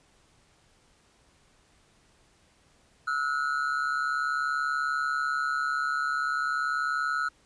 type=ring-modulated tone; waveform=triangle; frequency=1379 Hz; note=F6; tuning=22 cents flat; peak=-21 dBFS; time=3.07-7.29 s; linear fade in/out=10 ms; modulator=70.2 Hz; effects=pink hiss -63 dBFS RMS until 7.45 s + resampled to 22050 Hz